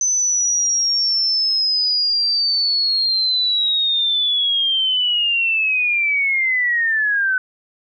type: linear sweep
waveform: sine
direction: down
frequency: 6120 to 1500 Hz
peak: -15 dBFS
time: 0.01-7.38 s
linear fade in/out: 2 ms
effects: none